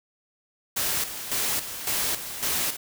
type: noise with tremolo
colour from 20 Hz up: white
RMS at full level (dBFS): -26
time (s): 0.76-2.77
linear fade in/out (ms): 10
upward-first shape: square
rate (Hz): 1.8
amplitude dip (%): 65
effects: none